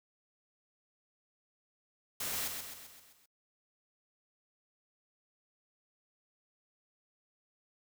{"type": "noise with echo", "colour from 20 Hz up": "white", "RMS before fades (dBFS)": -37, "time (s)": [2.2, 2.48], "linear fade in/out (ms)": 5, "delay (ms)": 130, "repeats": 6, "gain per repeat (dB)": -5, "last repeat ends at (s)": 3.26, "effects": ["noise-tail reverb RT60 0.1 s tail -26 dB re dry"]}